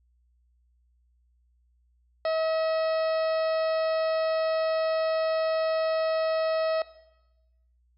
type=harmonic tone with a mistuned harmonic; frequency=641 Hz; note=E5; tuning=49 cents flat; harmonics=1 / 2 / 3 / 4 / 5 / 6 / 7 / 8; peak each=-24 / -35 / -39 / -45 / -48 / -46 / -44 / -46 dBFS; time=2.25-6.82 s; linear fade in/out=2 ms; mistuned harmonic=7; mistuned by=-57 cents; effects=noise-tail reverb RT60 1.0 s tail -17 dB re dry + added 60 Hz sine -63 dBFS peak until 7.97 s